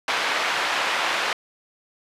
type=band-pass noise; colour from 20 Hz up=pink; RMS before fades=-24 dBFS; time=0.08-1.33 s; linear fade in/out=2 ms; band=830 to 3300 Hz; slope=12 dB/octave; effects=resampled to 32000 Hz